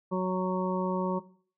harmonic tone, 185 Hz, F#3, in tune, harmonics 1 / 2 / 3 / 5 / 6, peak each -29 / -32 / -34 / -36 / -37 dBFS, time 0.11-1.2 s, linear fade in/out 20 ms, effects noise-tail reverb RT60 0.5 s tail -18 dB re dry

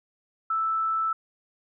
sine tone, 1318.5 Hz, E6, in tune, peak -23 dBFS, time 0.5-1.13 s, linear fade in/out 5 ms, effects none

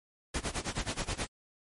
pink noise with tremolo, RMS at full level -32 dBFS, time 0.34-1.27 s, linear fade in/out 5 ms, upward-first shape sine, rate 9.4 Hz, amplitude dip 90%, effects MP3 48 kbps

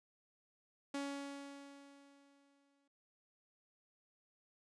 sawtooth tone with exponential decay, 280.3 Hz, C#4, 19 cents sharp, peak -34 dBFS, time 0.94-2.88 s, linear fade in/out 5 ms, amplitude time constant 420 ms, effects resampled to 22050 Hz

